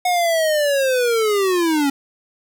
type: linear sweep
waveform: square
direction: down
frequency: 730 to 272.9 Hz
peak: -16 dBFS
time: 0.05-1.9 s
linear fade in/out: 5 ms
effects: 9-bit